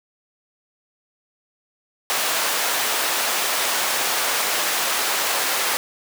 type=high-pass noise; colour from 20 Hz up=pink; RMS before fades=-22 dBFS; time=2.1-5.77 s; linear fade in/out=0 ms; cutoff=690 Hz; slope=12 dB/octave; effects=none